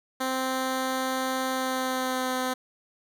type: tone with pitch glide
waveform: 10% pulse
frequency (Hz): 260.8 to 256.2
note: C4 to C4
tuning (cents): -5 to -36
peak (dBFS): -18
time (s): 0.2-2.54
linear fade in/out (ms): 10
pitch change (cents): -31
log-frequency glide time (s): 1.5-2.35
effects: none